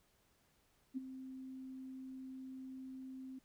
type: tone with ADSR envelope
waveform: sine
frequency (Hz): 261.6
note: C4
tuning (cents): 0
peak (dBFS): -35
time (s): 0.94-3.39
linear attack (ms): 32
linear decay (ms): 17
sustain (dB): -11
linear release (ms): 8
effects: pink hiss -74 dBFS RMS until 3.44 s